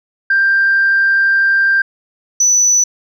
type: tone pair in turn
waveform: sine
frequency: 1583 / 5966 Hz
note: G6 / F#8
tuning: +17 / +13 cents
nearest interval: octave + major seventh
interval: 2296 cents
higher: second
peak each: -8 / -7 dBFS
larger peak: second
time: 0.3-1.82 / 2.4-2.84 s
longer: first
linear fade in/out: 5 ms
effects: tanh soft clip ceiling -5 dBFS